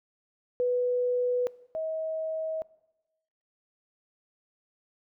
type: tone pair in turn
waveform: sine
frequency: 493.9 / 637.4 Hz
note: B4 / D#5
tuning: 0 / +42 cents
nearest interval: major third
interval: 442 cents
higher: second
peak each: -23 / -29 dBFS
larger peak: first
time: 0.6-1.47 / 1.75-2.62 s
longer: neither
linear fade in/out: 0 ms
effects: noise-tail reverb RT60 1.0 s tail -21 dB re dry